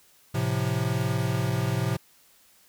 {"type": "chord", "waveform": "square", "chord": "F major", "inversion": "first", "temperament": "equal with one note detuned", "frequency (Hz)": [110, 130.81, 173.41], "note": ["A2", "C3", "F3"], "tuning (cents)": [0, 0, -12], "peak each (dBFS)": [-29, -28, -32], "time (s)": [0.34, 1.97], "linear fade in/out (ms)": 10, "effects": ["white hiss -59 dBFS RMS until 2.68 s"]}